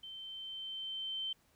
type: tone with level ramp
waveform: sine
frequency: 3100 Hz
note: G7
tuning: 20 cents flat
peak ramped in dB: -45 to -35 dBFS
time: 0.03-1.33 s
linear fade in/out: 5 ms
effects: pink hiss -71 dBFS RMS until 1.55 s